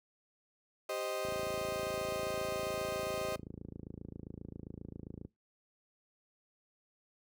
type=chord; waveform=35% pulse; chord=C minor; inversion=second; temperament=equal; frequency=392 / 523.3 / 622.3 Hz; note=G4 / C5 / Eb5; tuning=0 / 0 / 0 cents; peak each=-40 / -39 / -36 dBFS; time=0.89-3.36 s; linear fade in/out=5 ms
type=click train; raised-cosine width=3 ms; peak=-31 dBFS; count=111; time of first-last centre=1.25-5.25 s; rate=27.5 Hz
effects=noise-tail reverb RT60 0.2 s tail -22 dB re dry + high-pass 60 Hz 12 dB/octave